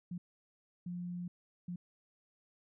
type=tone bursts at uneven times; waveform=sine; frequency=176.6 Hz; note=F3; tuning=20 cents sharp; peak=-38 dBFS; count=3; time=0.11-0.18 / 0.86-1.28 / 1.68-1.76 s; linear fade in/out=5 ms; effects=none